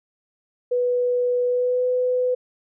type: tone with pitch glide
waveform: sine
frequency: 492.3 to 501.2 Hz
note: B4 to B4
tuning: -6 to +25 cents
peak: -18 dBFS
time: 0.71-2.35 s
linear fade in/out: 10 ms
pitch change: +31 cents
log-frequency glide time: 1.46-1.86 s
effects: none